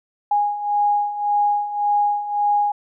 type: beating tone pair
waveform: sine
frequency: 823 / 824.8 Hz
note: G#5 / G#5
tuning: -16 / -12 cents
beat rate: 1.8 Hz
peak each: -23 / -18 dBFS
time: 0.31-2.72 s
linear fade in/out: 5 ms
effects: none